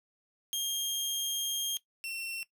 sawtooth tone pair in turn, 3221 / 2709 Hz, G7 / E7, +46 / +47 cents, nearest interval minor third, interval 299 cents, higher first, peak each -27 / -33 dBFS, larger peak first, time 0.53-1.77 / 2.04-2.43 s, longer first, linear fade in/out 0 ms, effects noise-tail reverb RT60 0.1 s tail -17 dB re dry

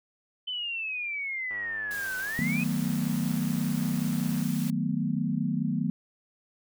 sine exponential two-way sweep, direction down then up, 3059 to 1500 to 2574 Hz, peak -30 dBFS, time 0.47-2.64 s, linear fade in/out 10 ms, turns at 2.18 s
click train, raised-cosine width 0.5 ms, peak -32 dBFS, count 301, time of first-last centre 1.51-4.423 s, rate 103 Hz
white band-stop noise, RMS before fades -42 dBFS, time 1.91-4.7 s, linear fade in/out 0 ms, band 200 to 360 Hz, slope 96 dB/octave
sine chord, B dominant seventh, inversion first, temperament equal with one note detuned, 155.56 / 185 / 221.8 / 246.9 Hz, D#3 / F#3 / A3 / B3, 0 / 0 / +14 / 0 cents, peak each -31 dBFS, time 2.39-5.9 s, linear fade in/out 0 ms
effects none

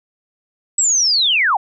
sine linear sweep, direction down, 7902 to 713 Hz, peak -12 dBFS, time 0.78-1.57 s, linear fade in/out 5 ms, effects none

